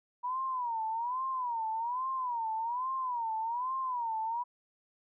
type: tone with vibrato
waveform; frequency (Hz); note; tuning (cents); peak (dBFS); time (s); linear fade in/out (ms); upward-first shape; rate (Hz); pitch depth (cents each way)
sine; 965; B5; -40; -31; 0.23-4.44; 20; sine; 1.2; 160
effects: none